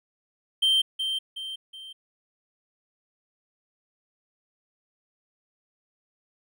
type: tone with echo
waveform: triangle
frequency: 3136 Hz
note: G7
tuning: in tune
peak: -17 dBFS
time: 0.62-0.82 s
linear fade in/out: 10 ms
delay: 370 ms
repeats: 3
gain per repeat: -7 dB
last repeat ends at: 1.93 s
effects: none